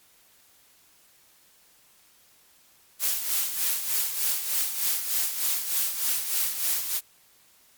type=noise with tremolo; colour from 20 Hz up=blue; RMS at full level=-24 dBFS; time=2.99-7.01 s; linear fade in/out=50 ms; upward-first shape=sine; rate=3.3 Hz; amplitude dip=60%; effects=white hiss -59 dBFS RMS until 7.77 s + MP3 96 kbps